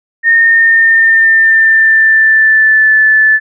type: tone with pitch glide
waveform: sine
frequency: 1834 to 1746.1 Hz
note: A#6 to A6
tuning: -29 to -14 cents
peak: -4 dBFS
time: 0.23-3.4 s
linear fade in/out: 50 ms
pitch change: -85 cents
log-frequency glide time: 0.35-2.95 s
effects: none